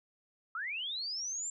sine linear sweep, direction up, 1244.5 to 7459 Hz, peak -35 dBFS, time 0.55-1.5 s, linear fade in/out 2 ms, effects none

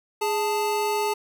square tone pair together, 415.3 / 880 Hz, G#4 / A5, 0 / 0 cents, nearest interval octave + minor second, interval 1300 cents, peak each -26 dBFS, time 0.21-1.14 s, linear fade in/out 10 ms, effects none

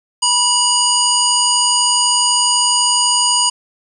harmonic tone, 972 Hz, B5, 28 cents flat, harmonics 1 / 3 / 5 / 7 / 9, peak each -18 / -18 / -18 / -18 / -18 dBFS, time 0.22-3.5 s, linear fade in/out 10 ms, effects 8-bit

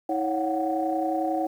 sine tone cluster, 320.5 / 555 / 718 / 749 Hz, E4 / C#5 / F5 / F#5, -49 / +2 / +48 / +21 cents, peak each -27 / -30 / -33 / -27 dBFS, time 0.09-1.47 s, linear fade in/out 5 ms, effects tanh soft clip ceiling -13 dBFS + 9-bit

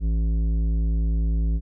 triangle tone with tanh clipping, 55 Hz, A1, in tune, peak -21 dBFS, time 0-1.61 s, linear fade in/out 50 ms, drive 15 dB, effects none

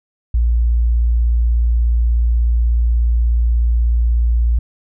sine tone, 58.27 Hz, A#1, in tune, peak -11 dBFS, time 0.34-4.59 s, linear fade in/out 5 ms, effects none

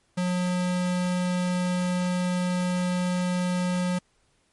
square tone, 180.1 Hz, F#3, 46 cents flat, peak -24 dBFS, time 0.17-3.99 s, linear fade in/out 10 ms, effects pink hiss -67 dBFS RMS until 4.52 s + MP3 48 kbps

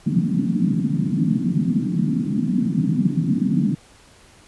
pink band-pass noise, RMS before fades -20 dBFS, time 0.06-3.75 s, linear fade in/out 10 ms, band 150 to 270 Hz, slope 48 dB/octave, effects pink hiss -50 dBFS RMS until 4.47 s + resampled to 24000 Hz

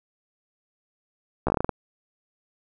slowing click train, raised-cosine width 1 ms, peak -9 dBFS, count 9, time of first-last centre 1.47-1.693 s, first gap 14 ms, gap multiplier 1.19, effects none

